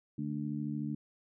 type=harmonic tone; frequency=73.42 Hz; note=D2; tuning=in tune; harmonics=2 / 3 / 4; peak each=-38 / -37 / -39 dBFS; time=0.18-0.95 s; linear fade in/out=5 ms; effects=none